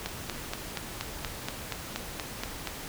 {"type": "click train", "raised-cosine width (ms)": 0.2, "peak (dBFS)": -14, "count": 12, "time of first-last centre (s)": [0.06, 2.673], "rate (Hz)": 4.21, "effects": ["pink hiss -40 dBFS RMS until 2.88 s"]}